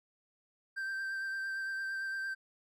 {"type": "tone with vibrato", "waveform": "triangle", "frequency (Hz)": 1568, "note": "G6", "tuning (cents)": 0, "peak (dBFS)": -33, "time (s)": [0.76, 2.35], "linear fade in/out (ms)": 20, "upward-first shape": "sine", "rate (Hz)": 8.8, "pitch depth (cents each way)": 17, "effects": []}